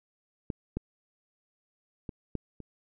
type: clicks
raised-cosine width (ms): 3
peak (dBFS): -19 / -18 / -24 / -19 / -30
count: 5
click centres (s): 0.502 / 0.77 / 2.092 / 2.353 / 2.603
effects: none